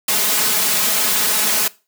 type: noise with comb filter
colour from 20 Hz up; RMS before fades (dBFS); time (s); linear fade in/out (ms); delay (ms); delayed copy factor
white; -17; 0.08-1.68; 5; 4.7; +0.85
effects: noise-tail reverb RT60 0.3 s tail -21 dB re dry + high-pass 150 Hz 12 dB/octave